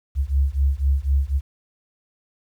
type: beating tone pair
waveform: sine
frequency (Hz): 67 / 71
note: C2 / C#2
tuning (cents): +42 / +42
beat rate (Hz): 4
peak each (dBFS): -20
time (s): 0.15-1.41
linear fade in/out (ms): 50
effects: 9-bit